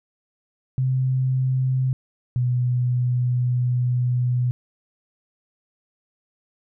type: tone pair in turn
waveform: sine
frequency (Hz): 130 / 123.94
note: C3 / B2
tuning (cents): -11 / +7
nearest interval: minor second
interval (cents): 82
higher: first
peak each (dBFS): -18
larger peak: neither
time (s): 0.78-1.93 / 2.36-4.51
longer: second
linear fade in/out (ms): 0
effects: none